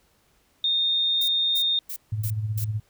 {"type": "tone", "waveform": "sine", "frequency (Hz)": 3664, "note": "A#7", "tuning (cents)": -31, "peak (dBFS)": -20, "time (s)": [0.64, 1.79], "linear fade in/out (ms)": 2}
{"type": "noise bursts", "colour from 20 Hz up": "violet", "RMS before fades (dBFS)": -33, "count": 5, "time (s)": [1.21, 2.645], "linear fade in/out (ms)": 5, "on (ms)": 71, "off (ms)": 270}
{"type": "tone with tremolo", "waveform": "sine", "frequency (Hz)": 107.4, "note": "A2", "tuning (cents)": -41, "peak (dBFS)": -22, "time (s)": [2.12, 2.8], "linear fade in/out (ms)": 5, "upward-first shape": "sine", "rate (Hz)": 16, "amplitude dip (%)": 55}
{"effects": ["pink hiss -64 dBFS RMS until 2.89 s"]}